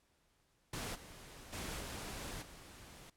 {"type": "noise with level steps", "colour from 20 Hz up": "pink", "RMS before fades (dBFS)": [-42, -54, -43, -45, -55], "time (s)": [0.73, 3.1], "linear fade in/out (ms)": 5, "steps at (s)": [0.94, 1.52, 1.79, 2.41], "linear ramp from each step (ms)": 20, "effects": ["pink hiss -75 dBFS RMS until 3.16 s", "low-pass 12000 Hz 12 dB/octave"]}